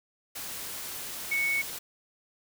sine tone in noise, 2217 Hz, C#7, in tune, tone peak -25 dBFS, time 1.31-1.62 s, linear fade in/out 10 ms, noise white, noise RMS -38 dBFS, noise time 0.35-1.79 s, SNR +10 dB, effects none

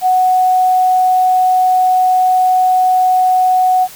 sine tone, 740 Hz, F#5, in tune, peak -8 dBFS, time 0.01-3.88 s, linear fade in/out 50 ms, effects white hiss -35 dBFS RMS until 3.95 s

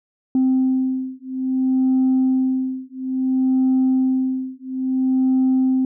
sine beating tone pair, 260 / 260.59 Hz, C4 / C4, -11 / -7 cents, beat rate 0.59 Hz, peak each -18 dBFS, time 0.35-5.85 s, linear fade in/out 2 ms, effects tanh soft clip ceiling -11 dBFS

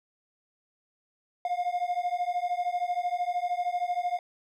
triangle beating tone pair, 705 / 718 Hz, F5 / F5, +16 / +48 cents, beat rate 13 Hz, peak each -28 dBFS, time 1.45-4.19 s, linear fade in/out 2 ms, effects none

